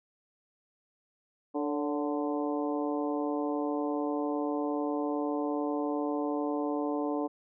harmonic tone with a mistuned harmonic, 147.4 Hz, D3, 7 cents sharp, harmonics 2 / 3 / 4 / 5 / 6 / 7, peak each -31 / -35 / -37 / -39 / -41 / -42 dBFS, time 1.54-7.28 s, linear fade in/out 20 ms, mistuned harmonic 4, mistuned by -52 cents, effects none

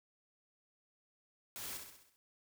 white noise with echo, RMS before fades -45 dBFS, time 1.56-1.77 s, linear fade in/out 0 ms, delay 65 ms, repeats 6, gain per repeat -5 dB, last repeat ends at 2.16 s, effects none

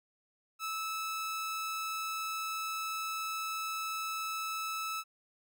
sawtooth tone, 1307 Hz, E6, 15 cents flat, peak -31 dBFS, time 0.59-5.04 s, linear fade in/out 50 ms, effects none

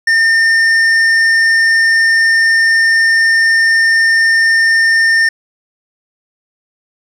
sine tone with hard clipping, 1812 Hz, A#6, 50 cents flat, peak -9 dBFS, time 0.07-5.29 s, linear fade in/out 5 ms, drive 7 dB, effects none

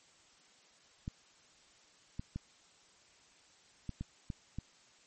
clicks, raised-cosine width 5 ms, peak -26 dBFS, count 7, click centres 1.079 / 2.195 / 2.36 / 3.893 / 4.01 / 4.302 / 4.586 s, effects white hiss -64 dBFS RMS until 5.06 s + MP3 32 kbps

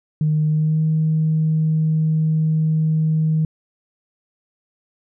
sine tone with pitch glide, 153.6 to 157.37 Hz, D#3 to D#3, -22 to +20 cents, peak -14 dBFS, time 0.21-3.45 s, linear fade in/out 2 ms, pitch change +42 cents, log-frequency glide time 0.49-0.82 s, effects tanh soft clip ceiling -10 dBFS

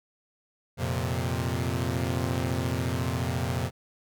sawtooth chord, F suspended fourth, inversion none, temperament equal, 87.31 / 116.54 / 130.81 Hz, F2 / Bb2 / C3, 0 / 0 / 0 cents, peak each -27 dBFS, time 0.77-3.71 s, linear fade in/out 50 ms, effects none

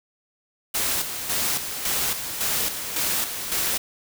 white noise with tremolo, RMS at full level -24 dBFS, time 0.74-3.78 s, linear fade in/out 10 ms, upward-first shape square, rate 1.8 Hz, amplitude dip 55%, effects none

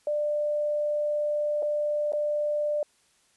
sine tone with dropouts, 594 Hz, D5, 20 cents sharp, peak -24 dBFS, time 0.07-2.83 s, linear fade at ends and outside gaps 2 ms, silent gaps 1.624-1.628 / 2.122-2.133 s, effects white hiss -65 dBFS RMS until 3.36 s + resampled to 24000 Hz

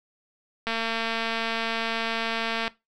click train, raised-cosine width 0.3 ms, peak -12 dBFS, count 457, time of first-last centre 0.67-2.679 s, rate 227 Hz, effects noise-tail reverb RT60 0.2 s tail -18 dB re dry

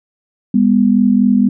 sine tone pair together, 202.8 / 246.9 Hz, G#3 / B3, -41 / 0 cents, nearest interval minor third, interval 341 cents, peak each -11 dBFS, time 0.54-1.49 s, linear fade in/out 5 ms, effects none

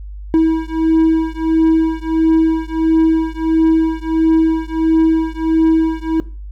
triangle beating tone pair, 321.6 / 323.1 Hz, E4 / E4, -43 / -35 cents, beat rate 1.5 Hz, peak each -12 dBFS, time 0.34-6.2 s, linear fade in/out 0 ms, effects noise-tail reverb RT60 0.4 s tail -19 dB re dry + added 50 Hz sine -27 dBFS peak until 6.51 s

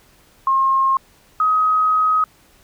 sine tone pair in turn, 1071 / 1263.2 Hz, C6 / D#6, +40 / +26 cents, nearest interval minor third, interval 286 cents, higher second, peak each -13 dBFS, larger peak neither, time 0.47-0.97 / 1.4-2.24 s, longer second, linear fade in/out 2 ms, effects pink hiss -53 dBFS RMS until 2.63 s

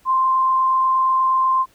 sine tone with frequency modulation, 1046.5 Hz, C6, in tune, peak -14 dBFS, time 0.05-1.66 s, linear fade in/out 50 ms, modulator 28.3 Hz, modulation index 0.31, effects pink hiss -56 dBFS RMS until 1.74 s

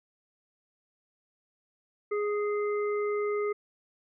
harmonic tone, 415.3 Hz, G#4, in tune, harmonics 1 / 3 / 5, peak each -27 / -37 / -41 dBFS, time 2.11-3.53 s, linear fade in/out 10 ms, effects none

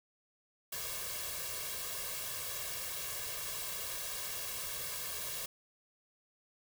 white noise with comb filter, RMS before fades -40 dBFS, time 0.72-5.46 s, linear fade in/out 5 ms, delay 1.8 ms, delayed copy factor +0.85, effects none

